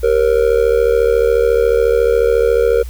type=tone with amplitude modulation; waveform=triangle; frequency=468.1 Hz; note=A#4; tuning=7 cents sharp; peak=-4 dBFS; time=0.03-2.83 s; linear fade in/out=10 ms; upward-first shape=sine; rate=74.1 Hz; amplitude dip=90%; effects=added 60 Hz sine -24 dBFS peak until 2.89 s + white hiss -42 dBFS RMS until 2.89 s